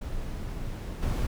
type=noise with level steps; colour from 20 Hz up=brown; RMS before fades=-34 / -27 dBFS; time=0.01-1.27 s; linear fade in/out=10 ms; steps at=1.02 s; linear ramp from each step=10 ms; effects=none